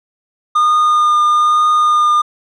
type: tone with vibrato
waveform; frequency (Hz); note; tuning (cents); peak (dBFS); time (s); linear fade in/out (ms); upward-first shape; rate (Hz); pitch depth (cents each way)
triangle; 1217; D#6; -39; -7; 0.55-2.22; 10; triangle; 1.1; 14
effects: resampled to 24000 Hz